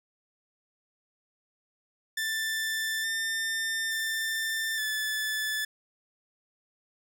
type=tone with pitch steps; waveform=sawtooth; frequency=1771 / 1800 / 1786 / 1739 Hz; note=A6 / A6 / A6 / A6; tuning=+11 / +39 / +25 / -21 cents; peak=-25 dBFS; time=2.17-5.65 s; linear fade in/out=5 ms; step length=870 ms; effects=none